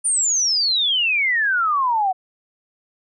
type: exponential sweep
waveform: sine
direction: down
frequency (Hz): 9397 to 730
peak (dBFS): -16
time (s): 0.04-2.13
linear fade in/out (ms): 20
effects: none